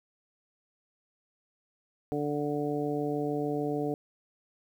harmonic tone, 146.83 Hz, D3, in tune, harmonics 1 / 2 / 3 / 4 / 5, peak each -37 / -32 / -32 / -39 / -38 dBFS, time 2.12-3.94 s, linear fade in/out 0 ms, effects 10-bit

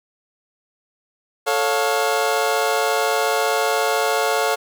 25% pulse chord, A augmented, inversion none, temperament equal with one note detuned, 440 / 554.4 / 707.8 Hz, A4 / C#5 / E#5, 0 / 0 / +23 cents, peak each -18 / -19 / -18 dBFS, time 1.46-4.56 s, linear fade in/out 20 ms, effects none

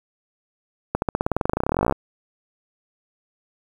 accelerating click train, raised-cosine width 1 ms, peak -6 dBFS, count 29, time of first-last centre 0.95-1.924 s, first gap 71 ms, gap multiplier 0.94, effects 7-bit

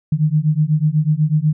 sine beating tone pair, 149.3 / 157.4 Hz, D3 / D#3, +29 / +20 cents, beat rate 8.1 Hz, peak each -16 dBFS, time 0.12-1.53 s, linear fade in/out 5 ms, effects none

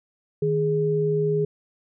sine tone pair together, 155.56 / 415.3 Hz, D#3 / G#4, 0 / 0 cents, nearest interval octave + perfect fourth, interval 1700 cents, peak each -24 / -21 dBFS, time 0.42-1.45 s, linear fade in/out 5 ms, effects none

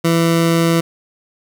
20% pulse tone, 166.5 Hz, E3, 18 cents sharp, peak -7 dBFS, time 0.04-0.81 s, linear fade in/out 10 ms, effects none

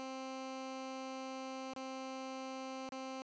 15% pulse tone with dropouts, 263.2 Hz, C4, 10 cents sharp, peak -36 dBFS, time 0-3.22 s, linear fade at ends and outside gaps 0 ms, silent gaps 1.736-1.763 / 2.891-2.922 s, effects resampled to 16000 Hz

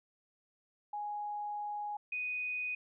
sine tone pair in turn, 830.6 / 2489 Hz, G#5 / D#7, 0 / 0 cents, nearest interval octave + perfect fifth, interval 1900 cents, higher second, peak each -36 / -34 dBFS, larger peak second, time 0.93-1.97 / 2.12-2.75 s, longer first, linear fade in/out 5 ms, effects none

